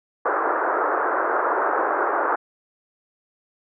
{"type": "band-pass noise", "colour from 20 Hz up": "white", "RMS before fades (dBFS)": -22, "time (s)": [0.25, 2.36], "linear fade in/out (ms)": 10, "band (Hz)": [330, 1500], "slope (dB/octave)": 48, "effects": []}